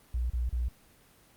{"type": "tone bursts", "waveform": "sine", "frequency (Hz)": 60.4, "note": "B1", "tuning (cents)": -38, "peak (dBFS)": -27, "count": 3, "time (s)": [0.14, 0.686], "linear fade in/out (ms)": 5, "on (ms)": 160, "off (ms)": 33, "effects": ["pink hiss -60 dBFS RMS until 1.36 s", "Opus 24 kbps"]}